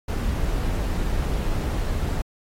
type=noise; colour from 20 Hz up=brown; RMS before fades=-24 dBFS; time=0.08-2.22 s; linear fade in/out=5 ms; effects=AAC 48 kbps